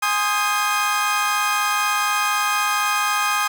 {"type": "chord", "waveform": "30% pulse", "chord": "Ab major seventh", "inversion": "none", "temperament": "equal with one note detuned", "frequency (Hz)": [830.6, 1046.5, 1244.5, 1597.2], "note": ["Ab5", "C6", "Eb6", "G6"], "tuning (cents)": [0, 0, 0, 32], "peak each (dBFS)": [-23, -24, -18, -24], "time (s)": [0.02, 3.48], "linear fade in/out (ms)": 10, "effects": []}